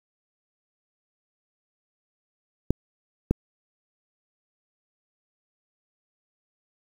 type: clicks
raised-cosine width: 3 ms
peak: -7 dBFS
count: 2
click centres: 2.706 / 3.31 s
effects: 7-bit